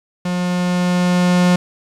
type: tone with level ramp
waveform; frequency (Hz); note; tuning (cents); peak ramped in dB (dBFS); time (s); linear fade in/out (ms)
45% pulse; 178.7; F3; +40; -18 to -10; 0.25-1.56; 5
effects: low-pass 8000 Hz 12 dB/octave + 8-bit